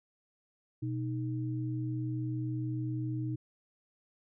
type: tone pair together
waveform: sine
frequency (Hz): 123.46 / 311.1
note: B2 / D#4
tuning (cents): 0 / 0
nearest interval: octave + major third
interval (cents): 1600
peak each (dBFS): -33 / -37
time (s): 0.82-3.36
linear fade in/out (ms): 10
effects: none